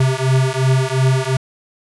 square beating tone pair, 129.8 / 132.6 Hz, C3 / C3, -13 / +23 cents, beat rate 2.8 Hz, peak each -17 / -17 dBFS, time 0-1.37 s, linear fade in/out 5 ms, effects resampled to 24000 Hz + 8-bit

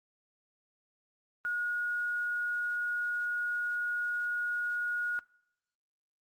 sine tone with quantisation, 1444 Hz, F#6, 43 cents flat, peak -30 dBFS, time 1.45-5.19 s, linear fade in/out 0 ms, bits 10, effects noise-tail reverb RT60 0.7 s tail -23 dB re dry + Opus 48 kbps

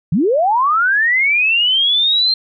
sine linear sweep, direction up, 135.1 to 4186 Hz, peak -11 dBFS, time 0.12-2.34 s, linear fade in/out 5 ms, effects none

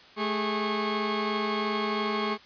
sawtooth tone cluster, 216.1 / 409.3 / 1093 Hz, A3 / G#4 / C#6, -31 / -25 / -25 cents, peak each -27 dBFS, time 0.16-2.38 s, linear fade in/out 50 ms, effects white hiss -52 dBFS RMS until 2.45 s + resampled to 11025 Hz

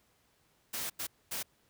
white noise bursts at uneven times, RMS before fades -37 dBFS, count 3, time 0.73-0.9 / 0.99-1.07 / 1.31-1.43 s, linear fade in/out 10 ms, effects pink hiss -70 dBFS RMS until 1.69 s + high-pass 60 Hz 12 dB/octave

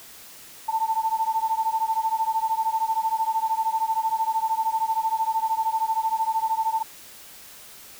sine beating tone pair, 885 / 898 Hz, A5 / A5, +10 / +35 cents, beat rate 13 Hz, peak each -24 / -25 dBFS, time 0.68-6.83 s, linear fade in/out 10 ms, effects white hiss -45 dBFS RMS until 7.99 s

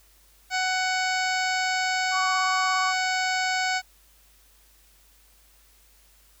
harmonic tone, 745 Hz, F#5, 12 cents sharp, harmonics 1 / 2 / 3 / 4 / 5 / 6 / 7 / 8 / 9 / 10, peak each -27 / -28 / -30 / -38 / -40 / -34 / -36 / -44 / -41 / -39 dBFS, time 0.5-3.82 s, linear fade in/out 50 ms
sine tone with vibrato, 1133 Hz, C#6, 37 cents sharp, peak -25 dBFS, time 2.11-2.94 s, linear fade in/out 50 ms, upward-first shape triangle, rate 17 Hz, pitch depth 16 cents each way
effects added 50 Hz sine -59 dBFS peak until 6.4 s + white hiss -59 dBFS RMS until 6.4 s

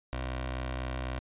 15% pulse tone with notch filter, 63.9 Hz, C2, 40 cents flat, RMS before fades -35 dBFS, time 0.13-1.19 s, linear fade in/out 0 ms, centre 180 Hz, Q 0.8, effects resampled to 8000 Hz

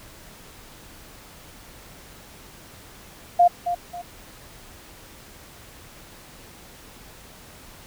sine tone with echo, 702 Hz, F5, 9 cents sharp, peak -11 dBFS, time 3.39-3.48 s, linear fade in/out 10 ms, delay 270 ms, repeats 2, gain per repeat -10 dB, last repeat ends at 4.02 s, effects pink hiss -46 dBFS RMS until 7.86 s

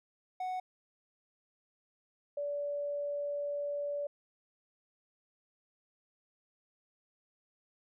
triangle / sine tone pair in turn, 740 / 577.1 Hz, F#5 / D5, 0 / -30 cents, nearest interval major third, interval 430 cents, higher first, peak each -32 / -33 dBFS, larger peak first, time 0.4-0.6 / 2.37-4.07 s, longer second, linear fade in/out 5 ms, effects none

